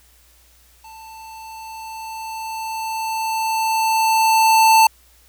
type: tone with level ramp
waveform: square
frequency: 888 Hz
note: A5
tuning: 16 cents sharp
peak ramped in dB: -39 to -9 dBFS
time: 0.84-4.87 s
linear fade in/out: 5 ms
effects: added 60 Hz sine -54 dBFS peak until 5.28 s + white hiss -54 dBFS RMS until 5.28 s